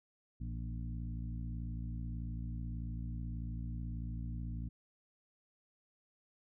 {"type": "harmonic tone with a mistuned harmonic", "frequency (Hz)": 58.27, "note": "A#1", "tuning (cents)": 0, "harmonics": [1, 2, 3, 4, 5], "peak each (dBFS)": [-40, -43, -48, -49, -55], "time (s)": [0.4, 4.69], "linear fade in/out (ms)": 10, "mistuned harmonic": 3, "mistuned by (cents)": -50, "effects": []}